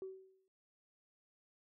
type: tone with exponential decay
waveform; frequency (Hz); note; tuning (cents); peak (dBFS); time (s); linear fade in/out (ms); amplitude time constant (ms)
sine; 380; F#4; +46; -39; 0.02-0.48; 1; 100
effects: noise-tail reverb RT60 0.5 s tail -24 dB re dry + tanh soft clip ceiling -37 dBFS